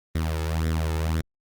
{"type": "tone with flanger", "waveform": "sawtooth", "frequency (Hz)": 80.1, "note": "E2", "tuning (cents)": -49, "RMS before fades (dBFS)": -25, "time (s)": [0.15, 1.21], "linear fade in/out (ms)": 5, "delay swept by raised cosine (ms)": [0.54, 2.34], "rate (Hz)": 1.9, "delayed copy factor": 0.7, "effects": ["Opus 24 kbps"]}